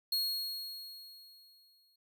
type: tone with exponential decay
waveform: 45% pulse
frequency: 4300 Hz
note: C8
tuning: 47 cents sharp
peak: -28 dBFS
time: 0.12-1.96 s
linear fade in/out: 5 ms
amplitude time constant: 400 ms
effects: none